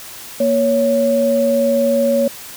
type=tone pair together; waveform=sine; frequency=234.5 / 557.4 Hz; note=A#3 / C#5; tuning=+11 / +9 cents; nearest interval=octave + minor third; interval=1498 cents; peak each=-18 / -13 dBFS; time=0.4-2.28 s; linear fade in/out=5 ms; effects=white hiss -34 dBFS RMS until 2.56 s